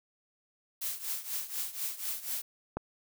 blue noise with tremolo, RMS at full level -33 dBFS, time 0.81-2.42 s, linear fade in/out 10 ms, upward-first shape triangle, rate 4.1 Hz, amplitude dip 85%
click, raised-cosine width 1 ms, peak -19 dBFS, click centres 2.77 s
effects none

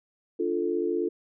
sine chord, D minor, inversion none, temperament equal, 293.7 / 349.2 / 440 Hz, D4 / F4 / A4, 0 / 0 / 0 cents, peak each -32 / -27 / -29 dBFS, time 0.39-1.09 s, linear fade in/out 10 ms, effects none

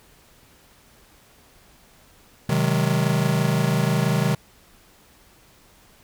square chord, Ab dominant seventh, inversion first, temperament just, 129.78 / 155.74 / 186.89 / 207.7 Hz, C3 / Eb3 / Gb3 / Ab3, -14 / +2 / +18 / 0 cents, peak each -24 / -23 / -27 / -28 dBFS, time 2.49-4.35 s, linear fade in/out 5 ms, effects pink hiss -54 dBFS RMS until 6.03 s

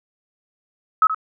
sine tone with echo, 1286 Hz, E6, 43 cents flat, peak -10 dBFS, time 1.02-1.07 s, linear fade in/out 2 ms, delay 76 ms, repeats 1, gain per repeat -10 dB, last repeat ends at 1.146 s, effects none

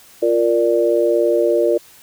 sine chord, Bb major, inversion second, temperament equal, 349.2 / 466.2 / 587.3 Hz, F4 / Bb4 / D5, 0 / 0 / 0 cents, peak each -17 dBFS, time 0.22-1.78 s, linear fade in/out 10 ms, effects white hiss -46 dBFS RMS until 2.02 s

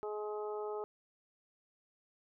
harmonic tone, 210.8 Hz, G#3, 26 cents sharp, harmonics 2 / 3 / 4 / 5 / 6, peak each -38 / -48 / -45 / -54 / -49 dBFS, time 0.03-0.84 s, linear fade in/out 0 ms, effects none

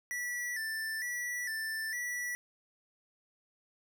square tone with vibrato, 1859 Hz, A#6, 5 cents flat, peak -35 dBFS, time 0.11-2.35 s, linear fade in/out 0 ms, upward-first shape square, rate 1.1 Hz, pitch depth 83 cents each way, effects none

